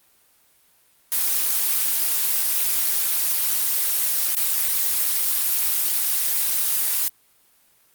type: noise with dropouts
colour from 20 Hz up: blue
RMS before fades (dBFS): -21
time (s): 1.12-7.08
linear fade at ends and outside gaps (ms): 0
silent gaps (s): 4.349-4.367
effects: white hiss -59 dBFS RMS until 7.94 s + Opus 32 kbps